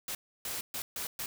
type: noise bursts at uneven times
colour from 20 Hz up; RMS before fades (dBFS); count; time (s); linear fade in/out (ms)
white; -37; 5; 0.08-0.15 / 0.45-0.61 / 0.74-0.82 / 0.96-1.07 / 1.19-1.26; 2
effects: none